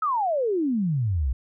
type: exponential sweep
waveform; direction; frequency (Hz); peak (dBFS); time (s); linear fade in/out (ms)
sine; down; 1318.5 to 58.27; -21; 0.02-1.33; 5
effects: none